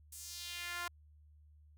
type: tone with high-pass filter sweep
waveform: sawtooth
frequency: 349.2 Hz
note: F4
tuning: in tune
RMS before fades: -44 dBFS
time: 0.12-0.88 s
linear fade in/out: 5 ms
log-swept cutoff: 9000 to 1100 Hz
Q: 1.7
effects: added 75 Hz sine -59 dBFS peak until 1.77 s